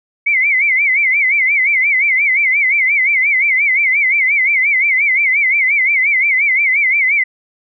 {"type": "tone with vibrato", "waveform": "sine", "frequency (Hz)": 2180, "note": "C#7", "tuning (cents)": -29, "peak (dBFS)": -10, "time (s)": [0.26, 7.24], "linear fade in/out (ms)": 10, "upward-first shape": "sine", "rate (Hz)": 5.7, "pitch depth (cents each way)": 140, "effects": []}